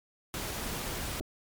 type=noise; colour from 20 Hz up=pink; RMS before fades=-36 dBFS; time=0.34-1.2 s; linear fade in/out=0 ms
type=clicks; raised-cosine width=2 ms; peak=-26 dBFS; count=2; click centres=1.207 / 1.21 s
effects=MP3 96 kbps